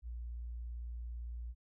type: tone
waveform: sine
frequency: 58.9 Hz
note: A#1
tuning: 19 cents sharp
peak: -40 dBFS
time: 0.02-1.55 s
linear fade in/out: 50 ms
effects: none